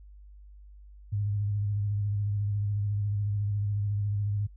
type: tone with vibrato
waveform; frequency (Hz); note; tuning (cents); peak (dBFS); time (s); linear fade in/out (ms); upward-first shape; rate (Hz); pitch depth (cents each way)
sine; 102.5; G#2; -22; -26; 1.12-4.47; 10; square; 14; 29
effects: noise-tail reverb RT60 0.1 s tail -26 dB re dry + added 50 Hz sine -47 dBFS peak until 4.56 s